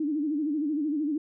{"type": "tone with vibrato", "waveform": "sine", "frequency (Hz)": 299.3, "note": "D4", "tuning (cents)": 33, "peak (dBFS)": -25, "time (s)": [0, 1.18], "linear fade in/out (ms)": 5, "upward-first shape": "sine", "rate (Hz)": 13, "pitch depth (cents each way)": 110, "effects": []}